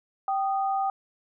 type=tone pair together; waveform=sine; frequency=779 / 1236.6 Hz; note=G5 / D#6; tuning=-11 / -11 cents; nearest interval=minor sixth; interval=800 cents; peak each=-24 / -32 dBFS; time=0.28-0.9 s; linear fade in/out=2 ms; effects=none